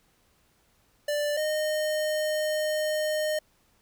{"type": "tone pair in turn", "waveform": "square", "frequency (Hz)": [589, 613.9], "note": ["D5", "D#5"], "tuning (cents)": [5, -23], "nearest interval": "minor second", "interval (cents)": 72, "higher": "second", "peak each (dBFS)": -26, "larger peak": "neither", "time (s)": [[1.08, 1.37], [1.37, 3.39]], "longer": "second", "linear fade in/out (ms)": 5, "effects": ["pink hiss -66 dBFS RMS until 3.81 s"]}